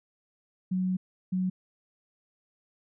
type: tone pair in turn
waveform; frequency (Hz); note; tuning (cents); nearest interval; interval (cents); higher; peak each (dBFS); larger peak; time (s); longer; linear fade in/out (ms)
sine; 185 / 185; F#3 / F#3; 0 / 0; unison; 0; neither; -25; neither; 0.71-0.97 / 1.32-1.5; first; 10
effects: none